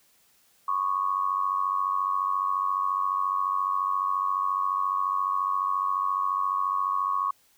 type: tone with amplitude modulation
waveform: sine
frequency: 1108.7 Hz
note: C#6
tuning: in tune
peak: -20 dBFS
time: 0.68-7.31 s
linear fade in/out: 5 ms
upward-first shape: sine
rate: 94.4 Hz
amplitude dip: 80%
effects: white hiss -63 dBFS RMS until 7.57 s